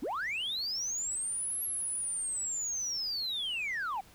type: linear two-way sweep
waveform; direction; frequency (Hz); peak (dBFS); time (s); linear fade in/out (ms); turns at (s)
sine; up then down; 199.7 to 11360 to 725; -30; 0.02-4.01; 10; 1.63
effects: tanh soft clip ceiling -30 dBFS + pink hiss -58 dBFS RMS until 4.14 s